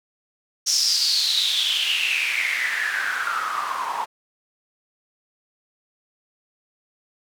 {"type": "noise with band-pass filter sweep", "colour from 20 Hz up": "white", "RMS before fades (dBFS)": -23, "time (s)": [0.66, 4.06], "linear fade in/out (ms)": 20, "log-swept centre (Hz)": [5700, 910], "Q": 8, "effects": []}